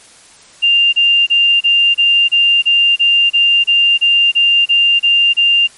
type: tone bursts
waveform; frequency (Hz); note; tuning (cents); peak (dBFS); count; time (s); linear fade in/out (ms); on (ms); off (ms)
sine; 2794; F7; 0; -7; 15; 0.62-5.676; 20; 310; 29
effects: white hiss -42 dBFS RMS until 5.77 s + MP3 48 kbps